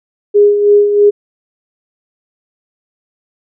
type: tone with tremolo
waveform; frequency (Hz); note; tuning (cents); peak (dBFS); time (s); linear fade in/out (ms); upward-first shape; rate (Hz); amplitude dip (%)
sine; 411.2; G#4; -17; -3; 0.34-1.11; 20; sine; 3.1; 55
effects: none